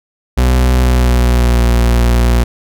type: tone with pitch glide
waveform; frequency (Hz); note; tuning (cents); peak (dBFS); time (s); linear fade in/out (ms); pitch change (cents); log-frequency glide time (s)
40% pulse; 62.6 to 59.33; B1 to A#1; +24 to +31; -7; 0.37-2.44; 10; -93; 0.79-1.63
effects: none